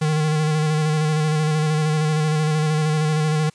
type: tone with vibrato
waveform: square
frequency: 154.2 Hz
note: D#3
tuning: 15 cents flat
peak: -18 dBFS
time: 0.01-3.5 s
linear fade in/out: 10 ms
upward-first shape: square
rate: 13 Hz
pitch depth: 25 cents each way
effects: white hiss -55 dBFS RMS until 3.54 s + resampled to 22050 Hz